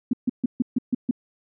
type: tone bursts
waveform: sine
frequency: 246.9 Hz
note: B3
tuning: in tune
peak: -17 dBFS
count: 7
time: 0.11-1.111 s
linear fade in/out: 5 ms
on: 23 ms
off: 140 ms
effects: none